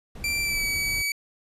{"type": "noise", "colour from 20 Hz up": "brown", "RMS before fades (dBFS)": -37, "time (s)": [0.15, 1.02], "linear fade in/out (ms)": 5}
{"type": "tone with pitch glide", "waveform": "sawtooth", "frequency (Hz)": [2349, 2279], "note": ["D7", "C#7"], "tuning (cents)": [0, 47], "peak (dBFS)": -21, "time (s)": [0.24, 1.12], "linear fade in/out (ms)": 2, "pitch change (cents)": -53, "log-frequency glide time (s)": [0.41, 0.66]}
{"effects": ["resampled to 32000 Hz"]}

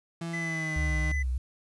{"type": "tone with pitch glide", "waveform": "35% pulse", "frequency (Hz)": [167.5, 153.6], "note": ["E3", "D#3"], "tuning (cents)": [28, -22], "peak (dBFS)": -31, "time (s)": [0.21, 1.12], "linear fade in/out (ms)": 5, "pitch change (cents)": -150, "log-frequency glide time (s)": [0.38, 0.8]}
{"type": "tone", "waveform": "triangle", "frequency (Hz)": 2006, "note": "B6", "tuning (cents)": 26, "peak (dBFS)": -30, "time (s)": [0.33, 1.23], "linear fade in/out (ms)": 10}
{"type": "tone with vibrato", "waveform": "sine", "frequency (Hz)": 66.8, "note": "C2", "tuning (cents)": 36, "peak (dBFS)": -26, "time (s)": [0.76, 1.38], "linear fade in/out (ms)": 5, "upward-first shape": "sine", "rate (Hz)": 3.2, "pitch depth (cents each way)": 120}
{"effects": ["resampled to 24000 Hz", "10-bit"]}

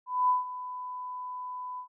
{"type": "tone with ADSR envelope", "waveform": "sine", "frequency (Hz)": 1000, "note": "B5", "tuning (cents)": 21, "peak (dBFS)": -20, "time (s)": [0.06, 1.88], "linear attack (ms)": 230, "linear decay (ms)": 150, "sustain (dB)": -15, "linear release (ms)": 94, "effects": []}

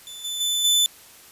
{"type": "tone with level steps", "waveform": "sawtooth", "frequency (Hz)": 3511, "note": "A7", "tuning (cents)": -4, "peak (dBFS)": [-33, -24, -18, -13], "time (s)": [0.07, 0.86], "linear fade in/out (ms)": 0, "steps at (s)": [0.24, 0.4, 0.64], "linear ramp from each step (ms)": 10, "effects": ["white hiss -48 dBFS RMS until 1.31 s", "resampled to 32000 Hz"]}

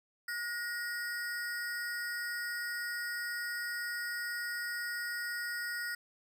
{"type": "ring-modulated tone", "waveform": "square", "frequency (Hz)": 1661.2, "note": "G#6", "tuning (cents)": 0, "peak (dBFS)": -33, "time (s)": [0.28, 5.95], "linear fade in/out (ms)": 5, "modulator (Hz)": 221, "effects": []}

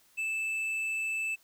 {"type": "tone with tanh clipping", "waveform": "sine", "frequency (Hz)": 2633, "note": "E7", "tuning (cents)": -3, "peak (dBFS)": -31, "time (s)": [0.17, 1.36], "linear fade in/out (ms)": 20, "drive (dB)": 6, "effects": ["white hiss -64 dBFS RMS until 1.43 s"]}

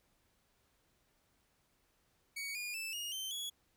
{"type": "tone with pitch steps", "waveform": "sawtooth", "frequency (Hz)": [2245, 2434, 2639, 2861, 3102, 3364], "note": ["C#7", "D#7", "E7", "F7", "G7", "G#7"], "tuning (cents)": [21, -39, 1, 41, -19, 22], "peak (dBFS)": -36, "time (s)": [2.36, 3.5], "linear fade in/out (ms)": 10, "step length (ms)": 190, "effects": ["pink hiss -75 dBFS RMS until 3.76 s"]}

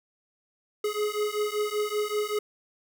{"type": "beating tone pair", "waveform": "square", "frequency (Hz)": [417.7, 422.9], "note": ["G#4", "G#4"], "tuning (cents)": [10, 31], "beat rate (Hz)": 5.2, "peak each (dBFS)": -30, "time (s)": [0.84, 2.39], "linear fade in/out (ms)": 5, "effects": []}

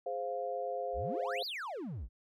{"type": "chord", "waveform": "sine", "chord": "F minor", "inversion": "first", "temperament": "equal", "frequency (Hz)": [415.3, 523.3, 698.5], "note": ["Ab4", "C5", "F5"], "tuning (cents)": [0, 0, 0], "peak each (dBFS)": [-42, -37, -38], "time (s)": [0.06, 1.43], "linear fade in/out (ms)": 5}
{"type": "exponential two-way sweep", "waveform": "triangle", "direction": "up then down", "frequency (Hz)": [44, 5000, 44], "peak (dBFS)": -36, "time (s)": [0.93, 2.09], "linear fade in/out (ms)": 50, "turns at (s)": 1.45}
{"effects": []}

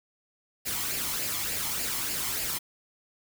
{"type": "noise with flanger", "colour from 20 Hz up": "white", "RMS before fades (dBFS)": -31, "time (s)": [0.65, 2.59], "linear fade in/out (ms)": 20, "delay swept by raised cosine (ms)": [0.41, 0.97], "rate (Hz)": 3.4, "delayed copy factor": 0.5, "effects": []}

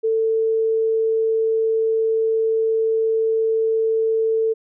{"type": "tone", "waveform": "sine", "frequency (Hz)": 445.7, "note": "A4", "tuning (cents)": 22, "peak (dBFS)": -16, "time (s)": [0.03, 4.54], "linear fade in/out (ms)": 20, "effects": []}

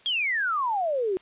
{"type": "exponential sweep", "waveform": "sine", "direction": "down", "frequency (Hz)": [3322, 358.4], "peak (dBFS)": -23, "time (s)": [0.06, 1.17], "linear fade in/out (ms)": 0, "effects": ["white hiss -55 dBFS RMS until 1.21 s", "resampled to 8000 Hz"]}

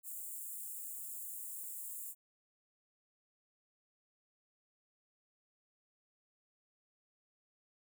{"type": "high-pass noise", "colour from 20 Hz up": "white", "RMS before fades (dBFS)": -45, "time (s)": [0.03, 2.15], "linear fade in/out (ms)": 50, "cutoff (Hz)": 7100, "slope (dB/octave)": 96, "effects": []}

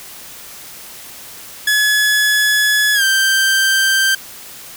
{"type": "tone with pitch glide", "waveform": "sawtooth", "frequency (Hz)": [1700, 1567.9], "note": ["G#6", "G6"], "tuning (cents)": [40, 0], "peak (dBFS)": -8, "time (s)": [1.67, 4.15], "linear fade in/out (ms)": 5, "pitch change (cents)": -140, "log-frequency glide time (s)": [2.94, 3.03], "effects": ["white hiss -35 dBFS RMS until 4.76 s"]}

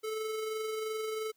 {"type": "tone with amplitude modulation", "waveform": "square", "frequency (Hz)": 436.2, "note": "A4", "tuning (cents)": -15, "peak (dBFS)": -33, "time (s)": [0.03, 1.32], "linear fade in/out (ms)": 20, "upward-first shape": "sine", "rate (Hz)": 22.9, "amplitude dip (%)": 30, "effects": ["white hiss -74 dBFS RMS until 1.36 s"]}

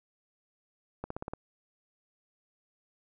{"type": "accelerating click train", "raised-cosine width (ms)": 1, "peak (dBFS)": -22, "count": 6, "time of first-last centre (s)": [1.04, 1.335], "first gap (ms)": 64, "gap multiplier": 0.96, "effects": []}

